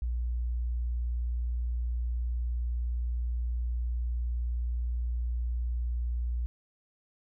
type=tone; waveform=sine; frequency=59.7 Hz; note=A#1; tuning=42 cents sharp; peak=-28 dBFS; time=0.02-6.46 s; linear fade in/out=0 ms; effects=none